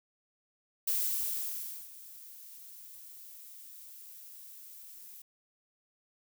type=noise with ADSR envelope; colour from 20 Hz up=violet; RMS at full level=-30 dBFS; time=0.87-5.22 s; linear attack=7 ms; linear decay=1000 ms; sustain=-20 dB; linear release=4 ms; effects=none